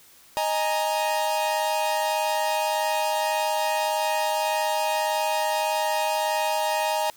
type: chord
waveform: 45% pulse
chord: D# suspended fourth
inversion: none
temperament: equal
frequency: 622.3 / 830.6 / 932.3 Hz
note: D#5 / G#5 / A#5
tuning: 0 / 0 / 0 cents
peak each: -27 dBFS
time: 0.37-7.1 s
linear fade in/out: 0 ms
effects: white hiss -53 dBFS RMS until 7.16 s